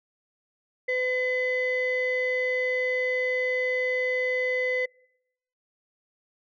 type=tone pair together; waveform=sine; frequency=506 / 2020 Hz; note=B4 / B6; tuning=+42 / +39 cents; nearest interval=2 octaves; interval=2397 cents; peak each=-25 dBFS; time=0.88-4.86 s; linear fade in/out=10 ms; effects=noise-tail reverb RT60 0.8 s tail -26 dB re dry + tanh soft clip ceiling -19 dBFS